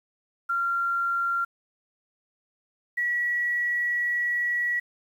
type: tone pair in turn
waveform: sine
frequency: 1380 / 1931.4 Hz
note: F6 / B6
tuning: -21 / -39 cents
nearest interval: tritone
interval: 582 cents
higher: second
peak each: -23 dBFS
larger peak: neither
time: 0.49-1.45 / 2.97-4.8 s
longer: second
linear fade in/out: 10 ms
effects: 9-bit